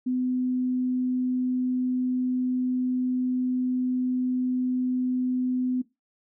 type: tone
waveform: sine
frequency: 252.9 Hz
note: B3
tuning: 41 cents sharp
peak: -23 dBFS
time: 0.06-5.82 s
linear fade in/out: 10 ms
effects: noise-tail reverb RT60 0.2 s tail -17 dB re dry